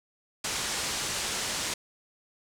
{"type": "low-pass noise", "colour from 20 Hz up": "white", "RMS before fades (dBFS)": -32, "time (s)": [0.44, 1.74], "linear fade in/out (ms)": 5, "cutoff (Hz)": 8400, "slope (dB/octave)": 24, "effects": []}